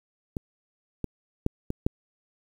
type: clicks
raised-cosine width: 3 ms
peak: -17 / -16 / -10 / -16 / -9 dBFS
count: 5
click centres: 0.368 / 1.043 / 1.464 / 1.704 / 1.865 s
effects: 8-bit